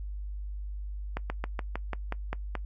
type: slowing click train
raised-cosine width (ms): 0.5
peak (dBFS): -17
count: 9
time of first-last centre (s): 1.17-2.553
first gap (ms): 130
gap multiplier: 1.08
effects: noise-tail reverb RT60 0.1 s tail -21 dB re dry + added 50 Hz sine -34 dBFS peak until 2.65 s